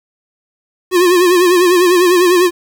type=tone with vibrato; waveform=square; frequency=357.2 Hz; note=F4; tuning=39 cents sharp; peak=-8 dBFS; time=0.91-2.51 s; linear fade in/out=50 ms; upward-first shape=sine; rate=10 Hz; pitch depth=69 cents each way; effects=7-bit